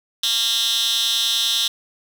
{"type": "tone with high-pass filter", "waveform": "10% pulse", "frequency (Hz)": 230, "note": "A#3", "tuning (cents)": -23, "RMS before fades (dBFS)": -20, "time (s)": [0.23, 1.68], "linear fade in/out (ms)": 5, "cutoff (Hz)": 3700, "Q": 4.1, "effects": []}